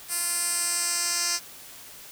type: tone with band-pass filter sweep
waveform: 10% pulse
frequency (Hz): 346.8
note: F4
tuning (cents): -12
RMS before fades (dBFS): -27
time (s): 0.08-1.4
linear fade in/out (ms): 50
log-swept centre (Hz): 10000 to 6500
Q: 2.8
effects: white hiss -45 dBFS RMS until 2.11 s